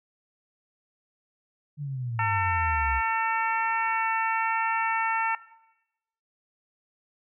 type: exponential sweep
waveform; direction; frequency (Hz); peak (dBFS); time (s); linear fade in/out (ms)
sine; down; 150 to 63.2; -29; 1.77-3.02; 50
type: harmonic tone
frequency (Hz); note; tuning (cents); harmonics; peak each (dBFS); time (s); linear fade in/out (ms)
450.1; A4; +39; 2 / 3 / 4 / 5 / 6; -26 / -30 / -32 / -34 / -36; 2.19-5.35; 2
effects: noise-tail reverb RT60 0.9 s tail -17 dB re dry